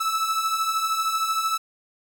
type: beating tone pair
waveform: 45% pulse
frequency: 1300 / 1313 Hz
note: E6 / E6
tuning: -24 / -7 cents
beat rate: 13 Hz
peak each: -29 / -23 dBFS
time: 0-1.58 s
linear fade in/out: 10 ms
effects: none